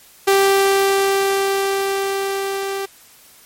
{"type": "tone with level ramp", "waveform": "sawtooth", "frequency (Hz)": 392, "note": "G4", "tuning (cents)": 0, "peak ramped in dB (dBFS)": [-7, -18], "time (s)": [0.27, 2.86], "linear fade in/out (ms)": 10, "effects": ["white hiss -47 dBFS RMS until 3.45 s", "MP3 64 kbps"]}